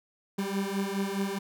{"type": "beating tone pair", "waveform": "30% pulse", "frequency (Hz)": [194.4, 199.2], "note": ["G3", "G3"], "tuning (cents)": [-14, 28], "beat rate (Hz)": 4.8, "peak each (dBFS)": -29, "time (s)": [0.38, 1.39], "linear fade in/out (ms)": 10, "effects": []}